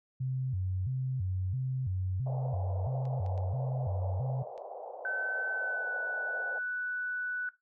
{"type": "tone with vibrato", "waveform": "sine", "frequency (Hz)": 110, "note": "A2", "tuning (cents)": 0, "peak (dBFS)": -30, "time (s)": [0.2, 4.43], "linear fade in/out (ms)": 10, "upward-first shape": "square", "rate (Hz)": 1.5, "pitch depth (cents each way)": 290}
{"type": "band-pass noise", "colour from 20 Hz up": "white", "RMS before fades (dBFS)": -43, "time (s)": [2.26, 6.59], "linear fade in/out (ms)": 5, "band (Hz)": [480, 780], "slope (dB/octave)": 48}
{"type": "clicks", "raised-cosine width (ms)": 0.2, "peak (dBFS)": -39, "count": 4, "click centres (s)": [3.054, 3.263, 3.378, 4.578]}
{"type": "tone with pitch glide", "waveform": "sine", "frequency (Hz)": [1526, 1485.1], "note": ["G6", "F#6"], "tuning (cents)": [-47, 6], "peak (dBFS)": -31, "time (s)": [5.05, 7.49], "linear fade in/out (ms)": 2, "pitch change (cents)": -47, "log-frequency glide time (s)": [5.53, 5.93]}
{"effects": ["noise-tail reverb RT60 0.2 s tail -18 dB re dry"]}